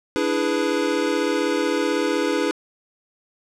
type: chord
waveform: square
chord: E dominant seventh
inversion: third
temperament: equal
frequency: 293.7 / 329.6 / 415.3 / 493.9 Hz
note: D4 / E4 / G#4 / B4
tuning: 0 / 0 / 0 / 0 cents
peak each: -26 dBFS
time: 0.16-2.51 s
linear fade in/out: 0 ms
effects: low-pass 7000 Hz 12 dB/octave + 9-bit